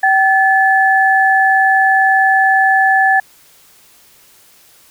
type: tone pair together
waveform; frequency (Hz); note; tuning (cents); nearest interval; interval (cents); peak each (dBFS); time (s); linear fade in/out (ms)
sine; 769.4 / 1729; G5 / A6; -33 / -31; octave + major second; 1402; -11; 0.03-3.2; 5
effects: white hiss -47 dBFS RMS until 4.9 s